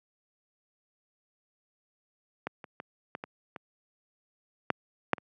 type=clicks; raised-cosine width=0.5 ms; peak=-17 / -27 / -24 / -21 / -22 / -24 / -9 / -6 / -28 dBFS; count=9; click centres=2.47 / 2.642 / 2.801 / 3.151 / 3.239 / 3.562 / 4.703 / 5.133 / 5.182 s; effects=high-pass 150 Hz 12 dB/octave